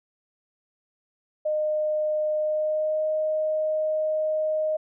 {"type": "tone with pitch glide", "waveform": "sine", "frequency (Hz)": [612, 620.9], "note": ["D#5", "D#5"], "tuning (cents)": [-29, -4], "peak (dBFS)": -22, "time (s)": [1.45, 4.77], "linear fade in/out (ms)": 10, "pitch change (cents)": 25, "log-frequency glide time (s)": [2.37, 3.05], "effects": []}